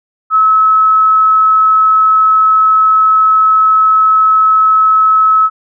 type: tone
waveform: sine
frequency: 1293 Hz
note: E6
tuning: 34 cents flat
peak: -5 dBFS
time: 0.3-5.5 s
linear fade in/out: 50 ms
effects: none